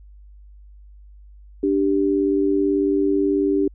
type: tone pair together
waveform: sine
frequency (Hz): 293.7 / 392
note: D4 / G4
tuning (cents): 0 / 0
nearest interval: perfect fourth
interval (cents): 500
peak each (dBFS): -19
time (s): 1.63-3.68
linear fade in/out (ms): 5
effects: added 50 Hz sine -42 dBFS peak until 3.74 s